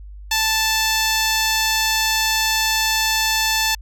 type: tone with notch filter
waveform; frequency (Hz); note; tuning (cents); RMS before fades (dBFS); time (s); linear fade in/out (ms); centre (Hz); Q
5% pulse; 880; A5; 0; -19; 0.31-3.75; 5; 9600; 1.2
effects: added 50 Hz sine -34 dBFS peak until 3.81 s